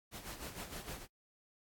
pink noise with tremolo, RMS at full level -44 dBFS, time 0.11-1.07 s, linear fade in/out 50 ms, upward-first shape sine, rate 6.5 Hz, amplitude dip 65%, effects noise-tail reverb RT60 0.1 s tail -24 dB re dry + AAC 64 kbps

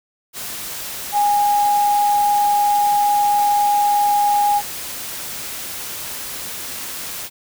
sine tone in noise, 822 Hz, G#5, 18 cents flat, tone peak -13 dBFS, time 1.12-4.62 s, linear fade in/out 50 ms, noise white, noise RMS -29 dBFS, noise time 0.33-7.3 s, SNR +13 dB, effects none

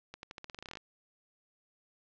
accelerating click train, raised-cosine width 0.2 ms, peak -26 dBFS, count 15, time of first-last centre 0.14-0.772 s, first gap 91 ms, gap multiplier 0.88, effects low-pass 5000 Hz 12 dB/octave

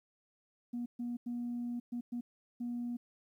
sine tone bursts at uneven times, 240.5 Hz, B3, 46 cents flat, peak -34 dBFS, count 6, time 0.73-0.86 / 0.99-1.17 / 1.26-1.8 / 1.92-2.01 / 2.12-2.21 / 2.6-2.97 s, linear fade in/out 10 ms, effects tanh soft clip ceiling -32 dBFS + 12-bit

